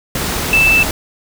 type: tone in noise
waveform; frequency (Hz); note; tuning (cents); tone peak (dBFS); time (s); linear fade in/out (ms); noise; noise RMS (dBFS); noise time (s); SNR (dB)
sine; 2643; E7; +4; -8; 0.53-0.83; 2; pink; -19; 0.15-0.91; +8
effects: none